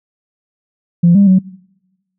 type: tone with pitch steps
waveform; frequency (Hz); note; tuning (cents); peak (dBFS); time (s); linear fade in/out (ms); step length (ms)
sine; 172.1 / 200 / 187.3; F3 / G3 / F#3; -25 / +35 / +21; -4; 1.03-1.39; 10; 120
effects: noise-tail reverb RT60 1.0 s tail -25 dB re dry + tanh soft clip ceiling -1 dBFS